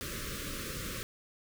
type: band-stop noise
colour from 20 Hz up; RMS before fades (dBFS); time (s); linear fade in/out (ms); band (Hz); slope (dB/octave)
pink; -39; 0.01-1.03; 0; 580 to 1100; 96
effects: none